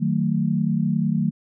sine chord, D# diminished, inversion none, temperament just, 155.56 / 186.68 / 224 Hz, D#3 / F#3 / A3, 0 / +16 / +31 cents, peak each -23 dBFS, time 0-1.31 s, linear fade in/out 20 ms, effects none

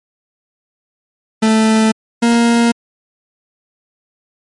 40% pulse tone pair in turn, 220 / 234.3 Hz, A3 / A#3, 0 / +9 cents, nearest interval minor second, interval 109 cents, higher second, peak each -8 dBFS, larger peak neither, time 1.42-1.92 / 2.22-2.72 s, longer neither, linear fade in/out 10 ms, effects MP3 48 kbps

